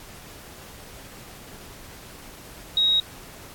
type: tone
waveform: sine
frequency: 3790 Hz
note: A#7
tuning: 28 cents sharp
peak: -17 dBFS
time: 2.77-3 s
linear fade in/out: 2 ms
effects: pink hiss -44 dBFS RMS until 3.54 s + AAC 64 kbps